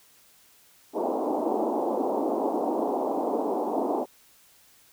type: band-pass noise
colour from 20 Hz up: pink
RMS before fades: -27 dBFS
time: 0.93-4.06 s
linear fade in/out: 50 ms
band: 250 to 930 Hz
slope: 48 dB/octave
effects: white hiss -58 dBFS RMS until 4.92 s